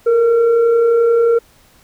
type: tone with frequency modulation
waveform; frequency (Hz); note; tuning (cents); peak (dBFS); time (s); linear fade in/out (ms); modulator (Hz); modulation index
sine; 466.2; A#4; 0; -9; 0.06-1.39; 10; 901; 0.3
effects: pink hiss -50 dBFS RMS until 1.83 s